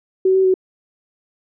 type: tone with pitch steps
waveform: sine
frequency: 377.3 / 380.6 / 374.2 Hz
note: F#4 / F#4 / F#4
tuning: +34 / +49 / +20 cents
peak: -11 dBFS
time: 0.25-0.541 s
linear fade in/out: 5 ms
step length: 97 ms
effects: none